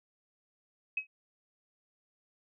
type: tone with exponential decay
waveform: sine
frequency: 2551 Hz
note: D#7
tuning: 43 cents sharp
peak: -26 dBFS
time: 0.97-1.07 s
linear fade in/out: 5 ms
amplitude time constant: 21 ms
effects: none